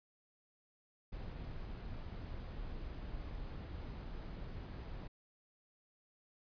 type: noise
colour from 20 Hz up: brown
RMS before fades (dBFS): -45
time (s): 1.12-5.08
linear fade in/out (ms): 10
effects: resampled to 11025 Hz